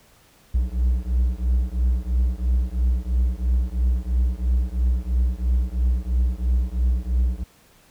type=beating tone pair; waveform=triangle; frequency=60.1 / 63.1 Hz; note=B1 / B1; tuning=-46 / +38 cents; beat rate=3 Hz; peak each=-19 / -20 dBFS; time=0.54-7.44 s; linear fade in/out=10 ms; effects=pink hiss -55 dBFS RMS until 7.9 s